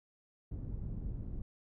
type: low-pass noise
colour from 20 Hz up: pink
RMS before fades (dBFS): -40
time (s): 0.51-1.42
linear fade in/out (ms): 5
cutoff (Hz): 170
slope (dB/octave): 12
effects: none